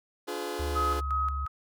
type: chord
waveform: sawtooth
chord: D diminished seventh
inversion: none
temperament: just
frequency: 293.7 / 352.4 / 422.9 / 507.5 Hz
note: D4 / F4 / Ab4 / Cb5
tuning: 0 / +16 / +31 / +47 cents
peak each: -37 / -33 / -32 / -36 dBFS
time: 0.27-1.01 s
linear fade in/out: 20 ms
type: tone with pitch glide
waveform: sine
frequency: 73.7 to 70.41 Hz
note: D2 to C#2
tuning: +7 to +28 cents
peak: -30 dBFS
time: 0.59-1.46 s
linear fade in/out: 10 ms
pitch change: -79 cents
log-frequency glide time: 0.76-0.83 s
type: tone with tremolo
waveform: sine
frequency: 1268 Hz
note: D#6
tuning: 32 cents sharp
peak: -26 dBFS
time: 0.75-1.48 s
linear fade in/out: 20 ms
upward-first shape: square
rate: 2.8 Hz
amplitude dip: 60%
effects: none